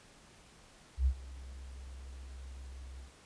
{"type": "tone with ADSR envelope", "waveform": "sine", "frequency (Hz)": 65.41, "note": "C2", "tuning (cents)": 0, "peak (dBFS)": -23, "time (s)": [0.97, 3.13], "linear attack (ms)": 93, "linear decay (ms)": 74, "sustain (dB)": -21, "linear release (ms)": 130, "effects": ["pink hiss -59 dBFS RMS until 3.25 s", "resampled to 22050 Hz"]}